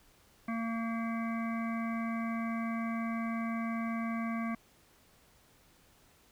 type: harmonic tone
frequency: 228.2 Hz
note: A#3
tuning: 37 cents flat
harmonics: 1 / 3 / 5 / 7 / 9 / 10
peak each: -33 / -43 / -41 / -48 / -46 / -49 dBFS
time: 0.48-4.55 s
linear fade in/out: 5 ms
effects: pink hiss -64 dBFS RMS until 6.31 s